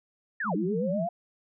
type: linear two-way sweep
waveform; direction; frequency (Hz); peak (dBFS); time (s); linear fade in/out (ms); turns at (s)
sine; down then up; 1863 to 293.2 to 709; -28; 0.4-1.09; 5; 0.56
type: tone with vibrato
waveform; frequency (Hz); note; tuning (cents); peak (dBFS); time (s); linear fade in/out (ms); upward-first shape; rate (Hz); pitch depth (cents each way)
sine; 191.8; G3; -37; -28; 0.44-1.08; 50; sine; 8.1; 220
effects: none